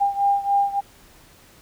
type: beating tone pair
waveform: sine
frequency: 800 / 803.5 Hz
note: G5 / G5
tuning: +35 / +43 cents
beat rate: 3.5 Hz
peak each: -19 / -22 dBFS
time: 0-0.81 s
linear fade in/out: 20 ms
effects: pink hiss -51 dBFS RMS until 1.61 s